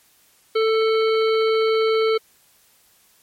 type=harmonic tone; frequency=442.5 Hz; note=A4; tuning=10 cents sharp; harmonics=1 / 3 / 5 / 7 / 9 / 10; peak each=-16 / -26 / -30 / -33 / -35 / -36 dBFS; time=0.55-2.18 s; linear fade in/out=10 ms; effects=white hiss -57 dBFS RMS until 3.22 s + MP3 64 kbps